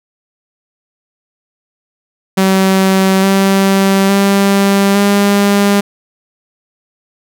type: tone with pitch steps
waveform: sawtooth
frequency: 191 / 194.45 / 197.96 / 201.5 Hz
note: G3 / G3 / G3 / G3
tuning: -45 / -14 / +17 / +48 cents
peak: -4 dBFS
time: 2.37-5.81 s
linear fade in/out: 10 ms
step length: 860 ms
effects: none